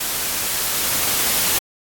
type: noise with level ramp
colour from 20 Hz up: white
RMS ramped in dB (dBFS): -23 to -18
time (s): 0-1.59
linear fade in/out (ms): 10
effects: AAC 64 kbps